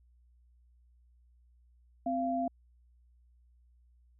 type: tone pair together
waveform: sine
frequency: 259.4 / 688 Hz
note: C4 / F5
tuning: -15 / -26 cents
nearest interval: octave + perfect fourth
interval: 1689 cents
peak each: -33 / -31 dBFS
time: 2.06-2.48 s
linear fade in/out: 5 ms
effects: added 60 Hz sine -61 dBFS peak until 4.19 s